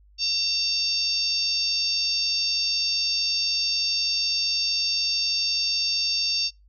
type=harmonic tone with a mistuned harmonic; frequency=908 Hz; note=A#5; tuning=46 cents flat; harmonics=3 / 4 / 5 / 6 / 7; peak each=-32 / -33 / -24 / -27 / -37 dBFS; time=0.18-6.51 s; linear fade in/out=50 ms; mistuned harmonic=5; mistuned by=+29 cents; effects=noise-tail reverb RT60 0.2 s tail -25 dB re dry + added 50 Hz sine -52 dBFS peak until 6.68 s